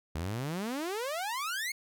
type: exponential sweep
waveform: sawtooth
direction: up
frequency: 73.6 to 2215 Hz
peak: -29 dBFS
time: 0.15-1.72 s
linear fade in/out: 5 ms
effects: none